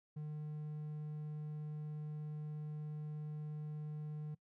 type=tone; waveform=triangle; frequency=151.4 Hz; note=D#3; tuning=47 cents flat; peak=-39 dBFS; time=0.16-4.35 s; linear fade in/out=10 ms; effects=noise-tail reverb RT60 0.1 s tail -22 dB re dry